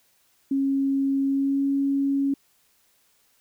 sine tone with pitch glide, 273.3 to 276.8 Hz, C#4 to C#4, -24 to -2 cents, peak -20 dBFS, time 0.51-2.34 s, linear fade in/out 5 ms, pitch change +22 cents, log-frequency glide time 1.26-1.64 s, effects white hiss -64 dBFS RMS until 3.4 s

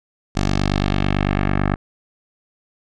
10% pulse tone with low-pass filter sweep, 49 Hz, G1, in tune, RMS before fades -19 dBFS, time 0.35-1.76 s, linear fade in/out 20 ms, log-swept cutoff 6300 to 1600 Hz, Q 1.5, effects none

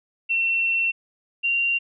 sine tone pair in turn, 2708 / 2765 Hz, E7 / F7, +46 / -18 cents, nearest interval unison, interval 36 cents, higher second, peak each -19 / -19 dBFS, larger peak neither, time 0.29-0.92 / 1.43-1.79 s, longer first, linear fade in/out 20 ms, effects none

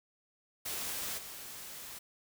white noise with level steps, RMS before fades -38 / -46 dBFS, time 0.65-1.99 s, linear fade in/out 10 ms, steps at 1.17 s, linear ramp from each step 20 ms, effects none

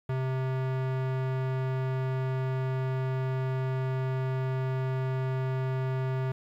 square tone, 130.81 Hz, C3, in tune, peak -28 dBFS, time 0.09-6.32 s, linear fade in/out 5 ms, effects low-pass 2000 Hz 12 dB/octave + 10-bit

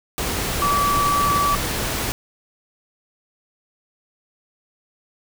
sine tone in noise, 1151 Hz, D6, 35 cents flat, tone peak -17 dBFS, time 0.62-1.55 s, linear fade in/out 0 ms, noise pink, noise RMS -24 dBFS, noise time 0.18-2.12 s, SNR +4 dB, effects none

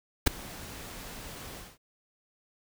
pink noise with ADSR envelope, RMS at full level -19 dBFS, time 0.26-1.78 s, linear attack 12 ms, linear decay 8 ms, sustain -24 dB, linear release 220 ms, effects none

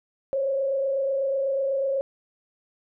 sine tone with frequency modulation, 544 Hz, C#5, 33 cents flat, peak -22 dBFS, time 0.33-2.01 s, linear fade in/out 0 ms, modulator 28.1 Hz, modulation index 0.55, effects none

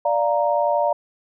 sine chord, Bb major, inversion first, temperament equal, 587.3 / 698.5 / 932.3 Hz, D5 / F5 / Bb5, 0 / 0 / 0 cents, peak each -20 / -22 / -22 dBFS, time 0.05-0.93 s, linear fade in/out 5 ms, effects none

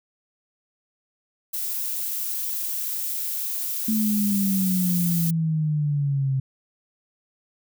violet noise, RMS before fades -28 dBFS, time 1.53-5.31 s, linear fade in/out 10 ms
sine exponential sweep, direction down, 220.5 to 132.2 Hz, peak -20 dBFS, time 3.88-6.4 s, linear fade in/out 5 ms
effects none

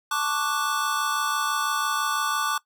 square chord, D major seventh, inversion second, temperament equal, 880 / 1108.7 / 1174.7 / 1480 Hz, A5 / C#6 / D6 / F#6, 0 / 0 / 0 / 0 cents, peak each -33 / -31 / -27 / -30 dBFS, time 0.11-2.58 s, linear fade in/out 5 ms, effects noise-tail reverb RT60 0.1 s tail -20 dB re dry

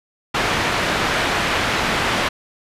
white low-pass noise, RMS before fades -20 dBFS, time 0.34-2.29 s, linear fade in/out 10 ms, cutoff 2300 Hz, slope 12 dB/octave, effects resampled to 32000 Hz

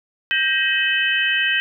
sine tone cluster, 1582 / 1890 / 2575 / 3040 Hz, G6 / A#6 / E7 / F#7, +15 / +23 / -41 / +46 cents, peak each -22 dBFS, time 0.31-1.6 s, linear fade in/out 0 ms, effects none

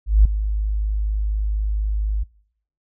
sine tone with ADSR envelope, 52.1 Hz, G#1, 6 cents sharp, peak -6 dBFS, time 0.06-2.24 s, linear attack 190 ms, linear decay 5 ms, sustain -12 dB, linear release 15 ms, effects noise-tail reverb RT60 0.7 s tail -25 dB re dry

